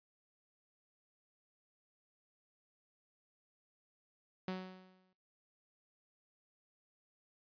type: tone with exponential decay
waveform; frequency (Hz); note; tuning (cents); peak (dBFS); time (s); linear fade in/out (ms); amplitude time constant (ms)
sawtooth; 185.9; F#3; +8; -32; 4.48-5.13; 2; 140
effects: noise-tail reverb RT60 0.5 s tail -25 dB re dry + resampled to 11025 Hz